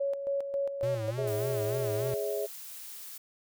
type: tone with tremolo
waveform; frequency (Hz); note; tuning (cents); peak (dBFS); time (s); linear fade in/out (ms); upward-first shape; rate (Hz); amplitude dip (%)
sine; 557; C#5; +8; -27; 0-1.11; 10; square; 3.7; 55
type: tone with vibrato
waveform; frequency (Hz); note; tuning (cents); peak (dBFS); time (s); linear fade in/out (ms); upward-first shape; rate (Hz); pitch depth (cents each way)
square; 116.54; A#2; 0; -34; 0.83-2.14; 0; sine; 3.4; 150
type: chord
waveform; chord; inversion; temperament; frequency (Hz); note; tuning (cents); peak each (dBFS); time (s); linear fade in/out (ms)
sine; C# minor; second; equal with one note detuned; 415.3 / 554.4 / 647.6; G#4 / C#5 / E5; 0 / 0 / -31; -32 / -36 / -35; 1.17-2.47; 20
type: noise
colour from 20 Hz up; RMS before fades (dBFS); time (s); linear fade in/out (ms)
blue; -44; 1.27-3.18; 5
effects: none